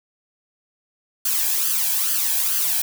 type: noise with flanger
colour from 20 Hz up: blue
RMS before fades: -21 dBFS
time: 1.25-2.82 s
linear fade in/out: 5 ms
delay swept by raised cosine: 0.64 to 1.25 ms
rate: 2.3 Hz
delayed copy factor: +0.65
effects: none